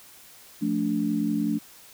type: chord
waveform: sine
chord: D minor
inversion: first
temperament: equal with one note detuned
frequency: 174.61 / 220 / 290.8 Hz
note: F3 / A3 / D4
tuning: 0 / 0 / -17 cents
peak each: -31 / -26 / -26 dBFS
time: 0.61-1.59 s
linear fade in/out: 20 ms
effects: white hiss -50 dBFS RMS until 1.93 s